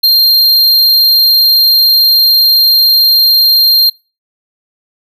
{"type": "tone", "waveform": "square", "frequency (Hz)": 4191, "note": "C8", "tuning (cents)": 2, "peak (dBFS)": -5, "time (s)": [0.03, 3.9], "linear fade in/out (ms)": 10, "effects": ["noise-tail reverb RT60 0.3 s tail -23 dB re dry"]}